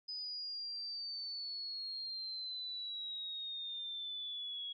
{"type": "exponential sweep", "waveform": "sine", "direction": "down", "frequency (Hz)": [5010, 3322], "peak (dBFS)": -40, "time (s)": [0.08, 4.73], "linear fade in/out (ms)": 10, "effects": []}